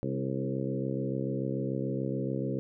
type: harmonic tone with a mistuned harmonic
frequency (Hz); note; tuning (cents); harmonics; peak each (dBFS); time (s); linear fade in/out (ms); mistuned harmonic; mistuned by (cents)
66.9; C2; +39; 2 / 3 / 4 / 5 / 6 / 7 / 8; -34 / -36 / -37 / -38 / -39 / -39 / -40; 0.03-2.59; 0; 5; -18
effects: none